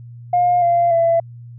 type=tone with pitch steps; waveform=sine; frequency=710 / 689.8 / 670.2 Hz; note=F5 / F5 / E5; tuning=+28 / -22 / +29 cents; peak=-11 dBFS; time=0.33-1.2 s; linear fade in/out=5 ms; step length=290 ms; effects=tanh soft clip ceiling -7 dBFS + added 119 Hz sine -34 dBFS peak until 1.58 s